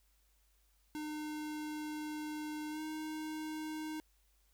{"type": "tone with pitch glide", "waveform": "square", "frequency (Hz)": [303.9, 310.6], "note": ["D#4", "D#4"], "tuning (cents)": [-41, -3], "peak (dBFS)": -40, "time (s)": [0.95, 4], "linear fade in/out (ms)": 0, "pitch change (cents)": 38, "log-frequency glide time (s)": [2.7, 2.81], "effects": ["added 50 Hz sine -70 dBFS peak until 4.53 s", "white hiss -75 dBFS RMS until 4.53 s"]}